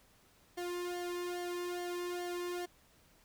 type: tone with flanger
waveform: sawtooth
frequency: 353.3 Hz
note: F4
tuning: 20 cents sharp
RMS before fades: -39 dBFS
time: 0.57-2.66 s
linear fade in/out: 10 ms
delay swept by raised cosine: 0.78 to 1.56 ms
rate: 2.4 Hz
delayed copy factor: -0.8
effects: pink hiss -66 dBFS RMS until 3.24 s